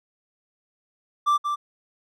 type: tone with echo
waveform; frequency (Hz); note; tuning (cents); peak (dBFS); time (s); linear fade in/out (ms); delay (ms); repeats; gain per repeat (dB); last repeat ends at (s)
triangle; 1174.7; D6; 0; -15; 1.26-1.38; 20; 180; 1; -6; 1.56
effects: none